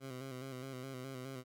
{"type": "tone with vibrato", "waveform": "15% pulse", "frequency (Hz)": 130.81, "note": "C3", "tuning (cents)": 0, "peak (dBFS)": -37, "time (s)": [0, 1.44], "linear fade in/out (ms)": 50, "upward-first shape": "square", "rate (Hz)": 4.8, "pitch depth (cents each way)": 48, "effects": []}